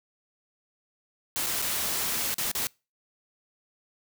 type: noise with dropouts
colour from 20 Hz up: white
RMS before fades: -29 dBFS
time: 1.36-2.67 s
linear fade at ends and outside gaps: 0 ms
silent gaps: 1.463-1.467 / 1.618-1.623 / 2.342-2.383 / 2.515-2.551 s
effects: noise-tail reverb RT60 0.3 s tail -26 dB re dry